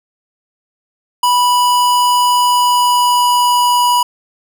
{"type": "tone with pitch glide", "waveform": "square", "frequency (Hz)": [983, 976.8], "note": ["B5", "B5"], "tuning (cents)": [-8, -19], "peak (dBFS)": -10, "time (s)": [1.23, 4.03], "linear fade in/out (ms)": 5, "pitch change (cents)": -11, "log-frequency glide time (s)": [2.39, 3.9], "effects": []}